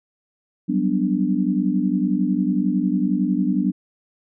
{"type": "chord", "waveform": "sine", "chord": "G major seventh", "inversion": "third", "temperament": "equal", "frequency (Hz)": [185, 196, 246.9, 293.7], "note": ["F#3", "G3", "B3", "D4"], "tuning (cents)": [0, 0, 0, 0], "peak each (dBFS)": -23, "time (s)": [0.68, 3.72], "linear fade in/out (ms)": 20, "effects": []}